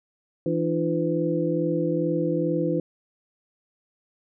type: tone cluster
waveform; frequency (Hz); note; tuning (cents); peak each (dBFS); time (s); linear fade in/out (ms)
sine; 164.5 / 301.5 / 343.8 / 504; E3 / D4 / F4 / B4; -3 / +46 / -27 / +35; -27; 0.46-2.8; 2
effects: none

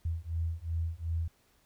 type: beating tone pair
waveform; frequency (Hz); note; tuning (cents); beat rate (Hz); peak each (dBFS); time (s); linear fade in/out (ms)
sine; 81.3 / 84; E2 / E2; -23 / +33; 2.7; -34 / -34; 0.05-1.28; 5
effects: pink hiss -68 dBFS RMS until 1.65 s

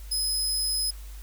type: tone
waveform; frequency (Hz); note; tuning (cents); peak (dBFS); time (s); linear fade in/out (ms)
25% pulse; 5070; D#8; +32; -20; 0.11-0.91; 10
effects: added 50 Hz sine -38 dBFS peak until 1.22 s + white hiss -52 dBFS RMS until 1.22 s

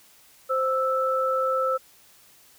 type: tone pair together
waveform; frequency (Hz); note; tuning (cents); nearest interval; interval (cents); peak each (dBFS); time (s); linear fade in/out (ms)
sine; 522.9 / 1318.5; C5 / E6; -1 / 0; octave + major third; 1601; -24; 0.49-1.78; 20
effects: white hiss -55 dBFS RMS until 2.58 s

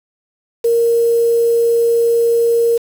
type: tone with quantisation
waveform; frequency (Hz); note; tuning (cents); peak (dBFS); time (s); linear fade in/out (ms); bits
sine; 465.9; A#4; -1; -10; 0.64-2.78; 10; 5
effects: none

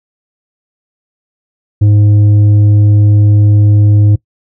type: tone with tanh clipping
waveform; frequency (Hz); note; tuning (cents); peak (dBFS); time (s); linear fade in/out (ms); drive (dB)
sine; 103.83; G#2; 0; -5; 1.81-4.16; 10; 6
effects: noise-tail reverb RT60 0.1 s tail -21 dB re dry

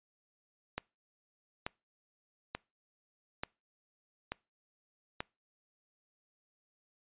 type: click train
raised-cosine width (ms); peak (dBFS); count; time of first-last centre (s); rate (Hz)
0.3; -19; 6; 0.78-5.205; 1.13
effects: noise-tail reverb RT60 0.3 s tail -26 dB re dry + resampled to 8000 Hz

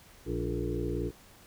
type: harmonic tone with a mistuned harmonic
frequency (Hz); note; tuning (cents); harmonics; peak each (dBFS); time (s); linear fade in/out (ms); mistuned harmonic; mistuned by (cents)
58.5; A#1; +7; 1 / 2 / 3 / 5 / 6 / 7 / 8; -36 / -37 / -40 / -37 / -36 / -38 / -41; 0.25-1.12; 50; 7; +59
effects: pink hiss -56 dBFS RMS until 1.46 s

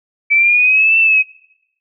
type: linear two-way sweep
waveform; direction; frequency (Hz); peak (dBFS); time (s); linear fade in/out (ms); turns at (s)
sine; up then down; 2300 to 2681 to 2520; -8; 0.3-1.23; 20; 0.99
effects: noise-tail reverb RT60 0.9 s tail -25 dB re dry

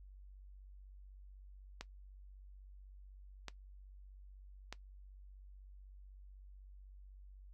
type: clicks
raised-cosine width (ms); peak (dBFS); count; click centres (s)
0.2; -26; 3; 1.81 / 3.483 / 4.726
effects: noise-tail reverb RT60 0.1 s tail -17 dB re dry + added 48 Hz sine -53 dBFS peak until 7.53 s

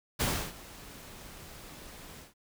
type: noise with ADSR envelope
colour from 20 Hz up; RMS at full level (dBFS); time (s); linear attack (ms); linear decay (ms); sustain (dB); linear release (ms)
pink; -28; 0.19-2.34; 20; 310; -20; 150
effects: none

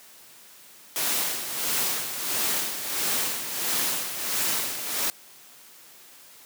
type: noise with tremolo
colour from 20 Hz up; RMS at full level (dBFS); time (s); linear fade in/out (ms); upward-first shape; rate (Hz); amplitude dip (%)
white; -25; 0.96-5.1; 0; sine; 1.5; 60
effects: white hiss -50 dBFS RMS until 6.45 s + high-pass 150 Hz 12 dB/octave

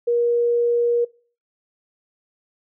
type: tone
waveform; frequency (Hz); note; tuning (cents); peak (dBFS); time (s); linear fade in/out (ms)
sine; 475.2; A#4; +33; -16; 0.07-1.05; 10
effects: noise-tail reverb RT60 0.4 s tail -22 dB re dry

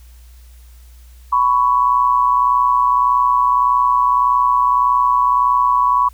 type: tone pair together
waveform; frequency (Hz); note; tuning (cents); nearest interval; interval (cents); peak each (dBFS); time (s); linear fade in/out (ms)
sine; 994 / 1115.7; B5 / C#6; +11 / +11; major second; 200; -14; 1.32-6.09; 10
effects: added 60 Hz sine -39 dBFS peak until 6.13 s + white hiss -53 dBFS RMS until 6.13 s

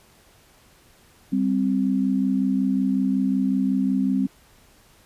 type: tone pair together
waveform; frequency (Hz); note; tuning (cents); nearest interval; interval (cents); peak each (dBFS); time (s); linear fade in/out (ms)
sine; 196.17 / 261.6; G3 / C4; +2 / 0; perfect fourth; 498; -22 / -21; 1.32-4.27; 10
effects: pink hiss -55 dBFS RMS until 5.05 s + resampled to 32000 Hz

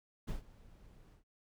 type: noise with ADSR envelope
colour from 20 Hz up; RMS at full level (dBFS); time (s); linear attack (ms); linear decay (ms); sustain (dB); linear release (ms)
brown; -37; 0.27-1.24; 17; 130; -21; 110
effects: none

